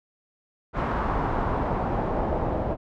pink noise with low-pass filter sweep, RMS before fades -26 dBFS, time 0.73-2.77 s, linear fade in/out 50 ms, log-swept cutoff 1200 to 700 Hz, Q 1.7, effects none

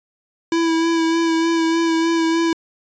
square tone with vibrato, 329.6 Hz, E4, in tune, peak -16 dBFS, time 0.52-2.53 s, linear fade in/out 2 ms, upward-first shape sine, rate 3.3 Hz, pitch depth 21 cents each way, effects resampled to 16000 Hz

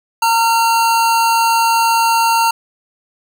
square tone pair together, 917 / 1374 Hz, A#5 / F6, -29 / -29 cents, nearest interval perfect fifth, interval 700 cents, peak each -12 / -21 dBFS, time 0.22-2.51 s, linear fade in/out 5 ms, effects none

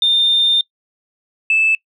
sine tone pair in turn, 3615 / 2627 Hz, A7 / E7, +46 / -7 cents, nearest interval tritone, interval 553 cents, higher first, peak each -10 dBFS, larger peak neither, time 0.02-0.61 / 1.5-1.75 s, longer first, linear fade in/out 2 ms, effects noise-tail reverb RT60 0.1 s tail -23 dB re dry + tanh soft clip ceiling -6 dBFS

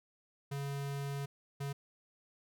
square tone bursts at uneven times, 140.2 Hz, C#3, 20 cents sharp, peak -37 dBFS, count 2, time 0.51-1.26 / 1.6-1.73 s, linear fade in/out 10 ms, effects none

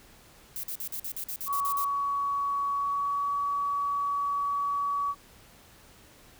violet noise bursts, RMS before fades -35 dBFS, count 11, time 0.56-1.844 s, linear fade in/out 0 ms, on 74 ms, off 47 ms
sine tone with pitch glide, 1125 to 1134.8 Hz, C#6 to C#6, +25 to +40 cents, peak -26 dBFS, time 1.46-5.15 s, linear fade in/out 50 ms, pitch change +15 cents, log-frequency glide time 2.77-3.33 s
effects pink hiss -55 dBFS RMS until 6.39 s

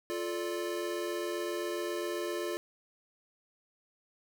square chord, D minor, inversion first, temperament equal with one note detuned, 349.2 / 436.7 / 587.3 Hz, F4 / A4 / D5, 0 / -13 / 0 cents, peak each -36 / -40 / -40 dBFS, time 0.1-2.57 s, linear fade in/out 0 ms, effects 10-bit

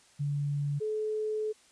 sine tone pair in turn, 143.9 / 430.3 Hz, D3 / A4, -35 / -39 cents, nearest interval octave + perfect fifth, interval 1896 cents, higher second, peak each -28 / -29 dBFS, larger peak first, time 0.19-0.8 / 0.8-1.53 s, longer second, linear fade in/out 20 ms, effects white hiss -61 dBFS RMS until 1.71 s + resampled to 22050 Hz

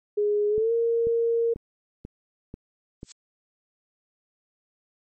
sine tone with pitch glide, 415.3 to 463.5 Hz, G#4 to A#4, 0 to -10 cents, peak -20 dBFS, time 0.17-1.54 s, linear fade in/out 10 ms, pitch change +190 cents, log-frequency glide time 0.49-0.72 s
click train, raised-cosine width 3 ms, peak -24 dBFS, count 6, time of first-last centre 0.58-3.031 s, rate 2.04 Hz
violet noise with exponential growth, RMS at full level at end -29 dBFS, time 3.01-3.12 s, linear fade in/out 2 ms, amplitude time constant 22 ms
effects MP3 32 kbps

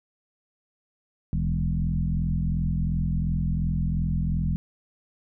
sine tone with frequency modulation, 110 Hz, A2, in tune, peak -22 dBFS, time 1.33-4.56 s, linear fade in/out 0 ms, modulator 42.8 Hz, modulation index 2, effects none

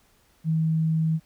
sine tone, 160 Hz, D#3, 49 cents sharp, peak -20 dBFS, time 0.44-1.2 s, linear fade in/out 50 ms, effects pink hiss -62 dBFS RMS until 1.25 s

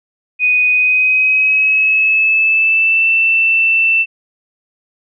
sine tone with pitch glide, 2489 to 2668 Hz, D#7 to E7, 0 to +20 cents, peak -9 dBFS, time 0.39-4.06 s, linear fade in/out 50 ms, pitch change +120 cents, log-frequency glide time 0.7-3.08 s, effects none

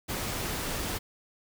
pink noise, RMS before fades -33 dBFS, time 0.08-0.99 s, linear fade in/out 20 ms, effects none

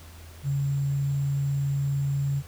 sine tone with sample-and-hold, 139.5 Hz, C#3, 11 cents sharp, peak -23 dBFS, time 0.43-2.43 s, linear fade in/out 50 ms, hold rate 7350 Hz, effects added 82 Hz sine -44 dBFS peak until 2.47 s + pink hiss -50 dBFS RMS until 2.47 s

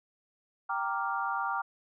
sine chord, G minor seventh, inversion none, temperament equal, 784 / 932.3 / 1174.7 / 1396.9 Hz, G5 / Bb5 / D6 / F6, 0 / 0 / 0 / 0 cents, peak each -35 / -35 / -34 / -35 dBFS, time 0.69-1.62 s, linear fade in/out 10 ms, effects none

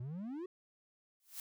triangle exponential sweep, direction up, 116.54 to 383.4 Hz, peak -38 dBFS, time 0-0.46 s, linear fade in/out 5 ms
blue noise with exponential growth, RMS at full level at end -41 dBFS, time 1.2-1.4 s, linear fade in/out 1 ms, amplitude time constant 42 ms
effects none

